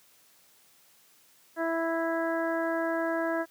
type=harmonic tone; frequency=329.6 Hz; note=E4; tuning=in tune; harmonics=1 / 2 / 3 / 4 / 5 / 6; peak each=-31 / -30 / -37 / -39 / -35 / -46 dBFS; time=1.56-3.46 s; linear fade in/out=50 ms; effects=white hiss -61 dBFS RMS until 3.5 s + high-pass 100 Hz 12 dB/octave